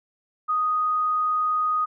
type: tone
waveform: sine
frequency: 1244.5 Hz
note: D#6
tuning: in tune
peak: -20 dBFS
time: 0.48-1.86 s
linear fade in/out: 20 ms
effects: none